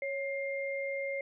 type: tone pair together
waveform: sine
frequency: 551 / 2112 Hz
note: C#5 / C7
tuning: -11 / +16 cents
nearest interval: octave + major seventh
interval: 2327 cents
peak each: -34 / -37 dBFS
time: 0.02-1.21 s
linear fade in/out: 2 ms
effects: none